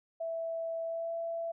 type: tone with pitch glide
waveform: sine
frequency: 659.3 to 667.7 Hz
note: E5 to E5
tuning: 0 to +22 cents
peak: -33 dBFS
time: 0.2-1.52 s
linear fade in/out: 10 ms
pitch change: +22 cents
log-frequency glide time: 0.84-1.13 s
effects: none